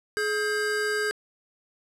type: tone pair together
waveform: square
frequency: 422.7 / 1596 Hz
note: G#4 / G6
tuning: +31 / +31 cents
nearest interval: octave + major seventh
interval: 2300 cents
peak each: -28 dBFS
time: 0.17-1.11 s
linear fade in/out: 0 ms
effects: low-pass 11000 Hz 12 dB/octave